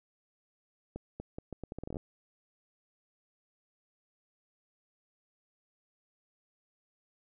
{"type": "accelerating click train", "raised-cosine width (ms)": 2, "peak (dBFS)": -26, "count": 14, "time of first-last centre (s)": [0.96, 1.969], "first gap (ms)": 240, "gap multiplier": 0.77, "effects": []}